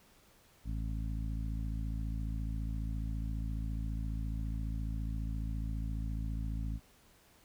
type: harmonic tone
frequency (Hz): 54.6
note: A1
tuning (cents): -13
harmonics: 1 / 2 / 3 / 4 / 5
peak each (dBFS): -35 / -41 / -45 / -47 / -49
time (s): 0.64-6.8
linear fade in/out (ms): 50
effects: pink hiss -64 dBFS RMS until 7.44 s